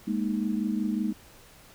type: chord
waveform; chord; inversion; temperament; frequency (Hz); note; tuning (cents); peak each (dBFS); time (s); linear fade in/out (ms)
sine; Ab suspended second; none; equal; 207.7 / 233.1 / 311.1; Ab3 / Bb3 / Eb4; 0 / 0 / 0; -28 / -30 / -32; 0.07-1.13; 10
effects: pink hiss -53 dBFS RMS until 1.74 s